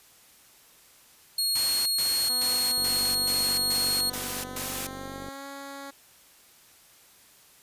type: tone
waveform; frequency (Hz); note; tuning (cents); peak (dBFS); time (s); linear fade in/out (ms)
sawtooth; 4300; C8; +47; -21; 1.38-4.1; 5
type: noise bursts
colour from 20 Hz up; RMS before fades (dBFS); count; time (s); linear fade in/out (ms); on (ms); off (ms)
white; -33; 8; 1.55-4.87; 5; 310; 120
type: tone with pitch glide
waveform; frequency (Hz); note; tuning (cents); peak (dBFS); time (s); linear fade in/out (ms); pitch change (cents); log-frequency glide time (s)
10% pulse; 250 to 277.4; B3 to C#4; +21 to +1; -30; 2.29-5.91; 10; +180; 4.37-5.47
type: click train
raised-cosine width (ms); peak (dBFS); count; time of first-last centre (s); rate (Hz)
2; -28; 121; 2.78-5.285; 47.9
effects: white hiss -56 dBFS RMS until 7.62 s + resampled to 32000 Hz